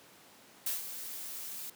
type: noise with ADSR envelope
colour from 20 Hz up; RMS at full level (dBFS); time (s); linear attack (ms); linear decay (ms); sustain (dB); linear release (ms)
blue; -32; 0.66-1.7; 5; 150; -10; 4
effects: pink hiss -57 dBFS RMS until 1.75 s + high-pass 200 Hz 12 dB/octave